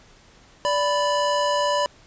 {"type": "tone pair together", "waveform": "square", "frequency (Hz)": [583, 992.2], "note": ["D5", "B5"], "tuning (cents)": [-13, 8], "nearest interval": "major sixth", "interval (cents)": 921, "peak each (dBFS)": [-23, -23], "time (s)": [0.65, 1.86], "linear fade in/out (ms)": 0, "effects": ["pink hiss -52 dBFS RMS until 2.06 s", "resampled to 16000 Hz"]}